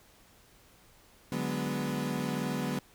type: chord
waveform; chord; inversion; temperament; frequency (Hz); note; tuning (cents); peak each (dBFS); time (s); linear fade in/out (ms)
35% pulse; G# half-diminished seventh; second; equal; 146.83 / 185 / 207.7 / 246.9; D3 / F#3 / G#3 / B3; 0 / 0 / 0 / 0; -35 / -35 / -36 / -33; 1.32-2.79; 2
effects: pink hiss -60 dBFS RMS until 2.94 s